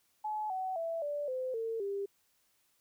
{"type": "tone with pitch steps", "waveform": "sine", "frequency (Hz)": [854, 752.1, 662.3, 583.3, 513.7, 452.4, 398.4], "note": ["G#5", "F#5", "E5", "D5", "C5", "A4", "G4"], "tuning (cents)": [48, 28, 8, -12, -32, 48, 28], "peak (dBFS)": -33, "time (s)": [0.24, 2.06], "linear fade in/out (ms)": 10, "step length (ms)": 260, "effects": ["white hiss -73 dBFS RMS until 2.8 s"]}